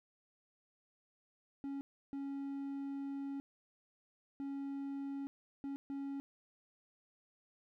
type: tone bursts at uneven times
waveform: triangle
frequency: 277.2 Hz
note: C#4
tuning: in tune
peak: -37 dBFS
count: 5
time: 1.64-1.81 / 2.13-3.4 / 4.4-5.27 / 5.64-5.76 / 5.9-6.2 s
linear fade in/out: 0 ms
effects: none